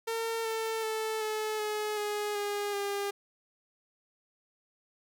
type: tone with pitch steps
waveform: sawtooth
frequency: 454.5 / 446.7 / 439 / 431.5 / 424.1 / 416.8 / 409.6 / 402.6 Hz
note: A#4 / A4 / A4 / A4 / G#4 / G#4 / G#4 / G4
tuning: -44 / +26 / -4 / -34 / +36 / +6 / -24 / +46 cents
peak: -27 dBFS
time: 0.07-3.11 s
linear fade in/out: 10 ms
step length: 380 ms
effects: none